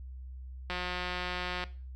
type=click train; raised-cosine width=0.3 ms; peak=-19 dBFS; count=170; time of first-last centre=0.7-1.639 s; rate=180 Hz; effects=noise-tail reverb RT60 0.4 s tail -18 dB re dry + added 64 Hz sine -41 dBFS peak until 1.95 s